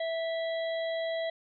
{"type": "harmonic tone", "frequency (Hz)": 657, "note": "E5", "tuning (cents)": -6, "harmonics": [1, 3, 5, 6], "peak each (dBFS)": [-30, -40, -44, -46], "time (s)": [0, 1.3], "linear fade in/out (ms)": 5, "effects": []}